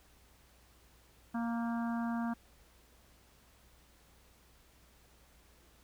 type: harmonic tone with a mistuned harmonic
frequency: 233.1 Hz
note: A#3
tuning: in tune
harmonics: 1 / 3 / 4 / 5 / 6 / 7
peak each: -33 / -43 / -45 / -47 / -49 / -50 dBFS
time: 1.34-2.34 s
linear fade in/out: 10 ms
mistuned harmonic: 7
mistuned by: -24 cents
effects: added 60 Hz sine -65 dBFS peak until 5.83 s + pink hiss -65 dBFS RMS until 5.83 s